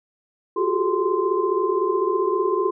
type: tone cluster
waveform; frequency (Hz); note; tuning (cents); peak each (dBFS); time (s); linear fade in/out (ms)
sine; 355.3 / 379.1 / 394.8 / 429.1 / 1041; F4 / F#4 / G4 / A4 / C6; +30 / +42 / +12 / -43 / -9; -25; 0.56-2.71; 10
effects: none